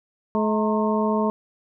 harmonic tone with a mistuned harmonic, 214.4 Hz, A3, 45 cents flat, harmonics 1 / 2 / 3 / 4 / 5, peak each -22 / -25 / -27 / -28 / -29 dBFS, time 0.35-1.3 s, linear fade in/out 0 ms, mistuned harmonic 4, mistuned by +110 cents, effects none

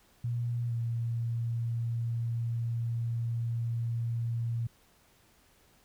sine tone with pitch glide, 119.3 to 116.64 Hz, A#2 to A#2, +41 to +1 cents, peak -29 dBFS, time 0.24-4.67 s, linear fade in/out 5 ms, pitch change -40 cents, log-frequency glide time 0.68-0.73 s, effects pink hiss -64 dBFS RMS until 5.84 s

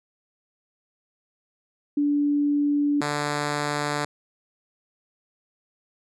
sine / 5% pulse tone pair in turn, 290 / 146.94 Hz, D4 / D3, -22 / +1 cents, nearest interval octave, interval 1177 cents, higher first, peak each -19 / -13 dBFS, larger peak second, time 1.97-3.01 / 3.01-4.05 s, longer neither, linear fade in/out 5 ms, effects resampled to 22050 Hz

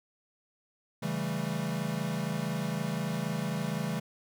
square chord, A dominant seventh, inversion first, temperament equal, 138.59 / 164.81 / 196 / 220 Hz, C#3 / E3 / G3 / A3, 0 / 0 / 0 / 0 cents, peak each -38 / -35 / -37 / -38 dBFS, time 1.02-4 s, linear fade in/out 10 ms, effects none

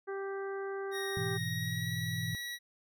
harmonic tone, 392 Hz, G4, in tune, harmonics 1 / 2 / 3 / 4 / 5, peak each -36 / -46 / -47 / -46 / -54 dBFS, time 0.07-1.38 s, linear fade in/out 20 ms
25% pulse tone with pitch glide, 1872 to 1926.9 Hz, A#6 to B6, +7 to -43 cents, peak -34 dBFS, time 0.91-2.59 s, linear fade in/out 50 ms, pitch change +50 cents, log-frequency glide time 1.41-1.94 s
sine chord, E major, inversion first, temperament equal, 103.83 / 123.47 / 164.81 Hz, G#2 / B2 / E3, 0 / 0 / 0 cents, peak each -39 / -38 / -38 dBFS, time 1.17-2.35 s, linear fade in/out 0 ms
effects none

